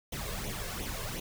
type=noise with flanger; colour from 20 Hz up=pink; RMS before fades=-37 dBFS; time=0.12-1.2 s; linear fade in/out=5 ms; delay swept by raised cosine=0.31 to 1.91 ms; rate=2.8 Hz; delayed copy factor=+0.7; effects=none